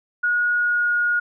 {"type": "tone with pitch glide", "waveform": "sine", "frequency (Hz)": [1448, 1438], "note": ["F#6", "F#6"], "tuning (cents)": [-38, -50], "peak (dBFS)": -17, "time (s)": [0.23, 1.2], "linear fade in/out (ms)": 10, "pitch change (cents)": -12, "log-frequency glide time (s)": [0.54, 0.93], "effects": []}